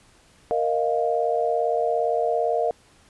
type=chord; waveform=sine; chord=Bb suspended fourth; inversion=none; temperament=just; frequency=466.2 / 621.6 / 699.2 Hz; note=Bb4 / Eb5 / F5; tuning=0 / -2 / +2 cents; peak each=-24 / -25 / -24 dBFS; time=0.51-2.71 s; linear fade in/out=0 ms; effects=pink hiss -56 dBFS RMS until 3.09 s + resampled to 24000 Hz